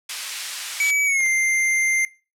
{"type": "high-pass noise", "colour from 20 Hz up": "pink", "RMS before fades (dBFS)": -30, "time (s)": [0.09, 0.91], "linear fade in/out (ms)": 5, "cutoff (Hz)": 2200, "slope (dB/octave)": 12}
{"type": "tone with pitch glide", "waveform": "square", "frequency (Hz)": [2283, 2094], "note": ["D7", "C7"], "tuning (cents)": [-50, 1], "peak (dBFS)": -18, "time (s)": [0.8, 2.05], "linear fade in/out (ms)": 2, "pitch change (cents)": -149, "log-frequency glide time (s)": [1.05, 1.25]}
{"type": "clicks", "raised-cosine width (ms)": 0.3, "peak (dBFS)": -25, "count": 2, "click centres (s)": [1.206, 1.263]}
{"effects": ["noise-tail reverb RT60 0.3 s tail -19 dB re dry", "low-pass 11000 Hz 12 dB/octave"]}